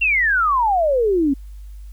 sine exponential sweep, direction down, 2794 to 263.6 Hz, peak -14 dBFS, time 0.01-1.34 s, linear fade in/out 10 ms, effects added 50 Hz sine -33 dBFS peak until 1.92 s + white hiss -59 dBFS RMS until 1.92 s

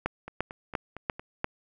two click trains, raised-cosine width 0.5 ms, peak -24 / -12 dBFS, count 5 / 5, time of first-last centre 0.28-1.195 / 0.06-1.444 s, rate 4.37 / 2.89 Hz, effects none

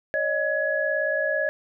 sine tone cluster, 560 / 618 / 1683 Hz, C#5 / D#5 / G#6, +18 / -12 / +23 cents, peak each -28 / -26 / -25 dBFS, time 0.14-1.49 s, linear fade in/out 0 ms, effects none

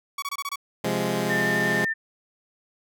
sawtooth tone bursts, 1127 Hz, C#6, 28 cents sharp, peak -24 dBFS, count 6, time 0.18-0.558 s, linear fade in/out 5 ms, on 43 ms, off 24 ms
15% pulse chord, F minor, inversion second, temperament equal, 130.81 / 174.61 / 207.7 Hz, C3 / F3 / Ab3, 0 / 0 / 0 cents, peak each -24 / -22 / -20 dBFS, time 0.84-1.85 s, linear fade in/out 5 ms
sine tone with vibrato, 1800 Hz, A6, 39 cents sharp, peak -23 dBFS, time 1.29-1.94 s, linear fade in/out 20 ms, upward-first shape sine, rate 11 Hz, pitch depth 11 cents each way
effects none

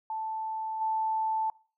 sine tone with level steps, 880 Hz, A5, in tune, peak -31 / -26 dBFS, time 0.1-1.5 s, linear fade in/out 2 ms, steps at 0.8 s, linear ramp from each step 20 ms, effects noise-tail reverb RT60 0.4 s tail -23 dB re dry

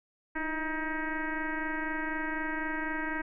sine tone with frequency modulation, 945 Hz, A#5, 23 cents sharp, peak -30 dBFS, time 0.35-3.22 s, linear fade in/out 10 ms, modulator 319 Hz, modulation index 3.4, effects none

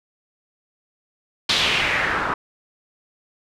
white noise with low-pass filter sweep, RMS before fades -21 dBFS, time 1.49-2.34 s, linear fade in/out 5 ms, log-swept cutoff 4000 to 1200 Hz, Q 2.5, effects none

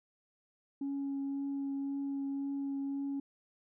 sine tone with vibrato, 277.2 Hz, C#4, in tune, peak -32 dBFS, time 0.81-3.2 s, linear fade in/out 5 ms, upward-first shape triangle, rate 1.9 Hz, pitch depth 11 cents each way, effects tanh soft clip ceiling -31 dBFS

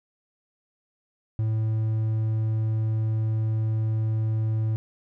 triangle tone, 110 Hz, A2, in tune, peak -20 dBFS, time 1.39-4.76 s, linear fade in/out 0 ms, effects none

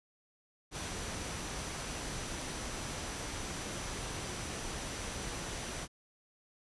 sine tone in noise, 5920 Hz, F#8, in tune, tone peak -51 dBFS, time 0.71-5.88 s, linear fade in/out 50 ms, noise pink, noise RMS -40 dBFS, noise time 0.71-5.88 s, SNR -14 dB, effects resampled to 24000 Hz

